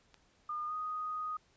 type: click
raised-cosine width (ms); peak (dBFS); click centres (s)
0.2; -37; 0.143
type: tone with pitch glide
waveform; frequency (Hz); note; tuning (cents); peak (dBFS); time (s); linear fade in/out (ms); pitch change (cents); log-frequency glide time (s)
sine; 1215 to 1244.8; D#6 to D#6; -42 to 0; -35; 0.49-1.37; 5; +42; 0.67-0.73
effects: pink hiss -69 dBFS RMS until 1.56 s + resampled to 16000 Hz